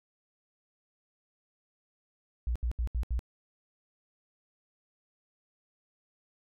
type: tone bursts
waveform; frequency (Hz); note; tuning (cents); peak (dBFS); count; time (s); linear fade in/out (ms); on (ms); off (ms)
sine; 59.4; A#1; +33; -27; 5; 2.47-3.192; 0; 86; 73
effects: none